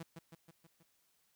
sawtooth tone with echo, 164.81 Hz, E3, in tune, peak -39 dBFS, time 0-0.03 s, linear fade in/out 5 ms, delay 160 ms, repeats 5, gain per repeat -4 dB, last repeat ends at 0.83 s, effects white hiss -75 dBFS RMS until 1.35 s

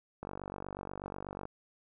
click train, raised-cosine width 1 ms, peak -26 dBFS, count 60, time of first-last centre 0.23-1.454 s, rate 48.2 Hz, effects none

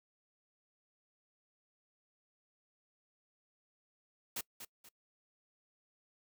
white noise with echo, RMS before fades -39 dBFS, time 4.36-4.41 s, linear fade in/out 5 ms, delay 240 ms, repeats 2, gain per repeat -9 dB, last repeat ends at 4.89 s, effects noise-tail reverb RT60 0.1 s tail -23 dB re dry

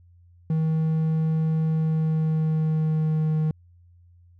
triangle tone with pitch glide, 159 to 155.91 Hz, D#3 to D#3, +38 to +4 cents, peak -18 dBFS, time 0.5-3.51 s, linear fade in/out 2 ms, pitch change -34 cents, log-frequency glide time 1.65-3.39 s, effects added 87 Hz sine -51 dBFS peak until 4.39 s

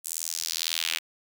sawtooth tone with high-pass filter sweep, 82 Hz, E2, 9 cents flat, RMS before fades -31 dBFS, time 0.04-0.99 s, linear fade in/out 20 ms, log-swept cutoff 8600 to 2600 Hz, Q 1.9, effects none

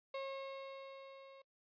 35% pulse tone with level ramp, 542 Hz, C#5, 39 cents flat, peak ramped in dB -38 to -54 dBFS, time 0.14-1.42 s, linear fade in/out 5 ms, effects noise-tail reverb RT60 0.1 s tail -25 dB re dry + resampled to 11025 Hz

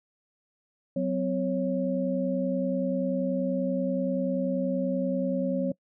sine tone cluster, 185.8 / 256.2 / 551 Hz, F#3 / C4 / C#5, +7 / -36 / -11 cents, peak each -29 dBFS, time 0.96-5.72 s, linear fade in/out 5 ms, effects noise-tail reverb RT60 0.1 s tail -23 dB re dry

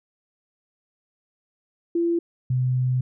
sine tone pair in turn, 339.7 / 127.24 Hz, F4 / C3, -48 / -48 cents, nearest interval octave + perfect fourth, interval 1700 cents, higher first, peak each -19 dBFS, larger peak neither, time 1.95-2.19 / 2.5-3.01 s, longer second, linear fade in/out 5 ms, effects none

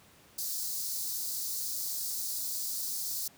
white high-pass noise, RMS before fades -35 dBFS, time 0.38-3.28 s, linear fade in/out 5 ms, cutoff 4200 Hz, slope 48 dB/octave, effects pink hiss -59 dBFS RMS until 3.37 s + high-pass 80 Hz 12 dB/octave

